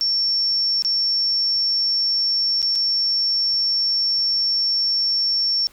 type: tone with dropouts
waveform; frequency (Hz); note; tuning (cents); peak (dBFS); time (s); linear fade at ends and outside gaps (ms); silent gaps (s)
sine; 5450; F8; -43; -17; 0.01-5.67; 0; 0.822-0.848 / 2.618-2.627 / 2.753-2.757
effects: pink hiss -51 dBFS RMS until 5.72 s